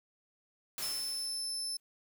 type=noise with exponential decay; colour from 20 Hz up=white; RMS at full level=-38 dBFS; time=0.78-1.8 s; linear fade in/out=1 ms; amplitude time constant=220 ms
type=tone; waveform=30% pulse; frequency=5274 Hz; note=E8; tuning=in tune; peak=-31 dBFS; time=0.82-1.77 s; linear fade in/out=5 ms
effects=none